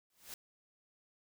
white noise with exponential growth, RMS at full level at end -43 dBFS, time 0.1-0.34 s, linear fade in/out 2 ms, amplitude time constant 52 ms, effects none

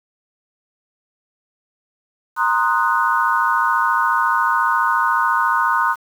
sine chord, C half-diminished seventh, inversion third, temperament equal, 932.3 / 1046.5 / 1244.5 / 1480 Hz, Bb5 / C6 / Eb6 / Gb6, 0 / 0 / 0 / 0 cents, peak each -20 dBFS, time 2.36-5.96 s, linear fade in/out 50 ms, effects 7-bit

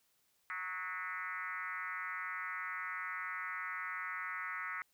sine tone with frequency modulation, 1644 Hz, G#6, 18 cents flat, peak -38 dBFS, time 0.5-4.82 s, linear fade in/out 0 ms, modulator 179 Hz, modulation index 2.9, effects white hiss -75 dBFS RMS until 4.93 s

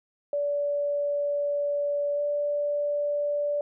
sine tone with pitch glide, 577 to 582.7 Hz, D5 to D5, -31 to -14 cents, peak -24 dBFS, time 0.33-3.61 s, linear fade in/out 2 ms, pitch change +17 cents, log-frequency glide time 2.15-2.2 s, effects none

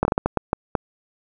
slowing click train, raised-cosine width 1 ms, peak -4 dBFS, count 9, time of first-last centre 0.03-0.752 s, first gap 21 ms, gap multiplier 1.4, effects none

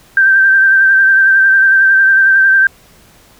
sine tone with vibrato, 1567 Hz, G6, 1 cent flat, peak -5 dBFS, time 0.17-2.67 s, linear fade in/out 2 ms, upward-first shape sine, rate 11 Hz, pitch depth 28 cents each way, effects pink hiss -45 dBFS RMS until 3.39 s

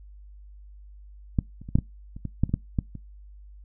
clicks, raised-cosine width 5 ms, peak -9 / -29 / -25 / -6 / -13 / -27 / -18 / -8 / -22 / -10 / -11 / -24 dBFS, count 12, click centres 1.388 / 1.616 / 1.689 / 1.755 / 1.787 / 2.165 / 2.253 / 2.436 / 2.494 / 2.54 / 2.788 / 2.953 s, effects noise-tail reverb RT60 0.2 s tail -22 dB re dry + added 50 Hz sine -44 dBFS peak until 3.64 s

